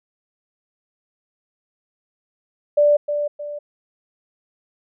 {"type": "tone with echo", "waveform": "sine", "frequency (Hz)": 587.3, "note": "D5", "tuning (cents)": 0, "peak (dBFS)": -11, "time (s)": [2.77, 2.97], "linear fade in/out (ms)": 10, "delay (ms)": 310, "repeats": 2, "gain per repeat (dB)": -8, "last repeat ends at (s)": 3.59, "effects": []}